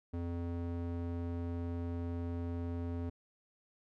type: tone with band-pass filter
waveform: square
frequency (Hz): 85.5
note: F2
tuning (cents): -36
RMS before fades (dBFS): -38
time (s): 0.13-3.1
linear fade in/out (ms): 10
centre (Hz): 230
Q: 0.72
effects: none